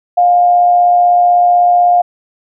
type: tone with amplitude modulation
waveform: sine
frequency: 708 Hz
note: F5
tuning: 23 cents sharp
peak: -4 dBFS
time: 0.17-2.02 s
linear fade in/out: 10 ms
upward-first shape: sine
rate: 116 Hz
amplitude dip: 35%
effects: none